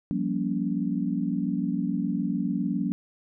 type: chord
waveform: sine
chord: G half-diminished seventh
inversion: third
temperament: just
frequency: 176.4 / 196 / 235.2 / 282.2 Hz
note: F3 / G3 / Bb3 / Db4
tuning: +18 / 0 / +16 / +31 cents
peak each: -30 dBFS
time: 0.11-2.92 s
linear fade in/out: 0 ms
effects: none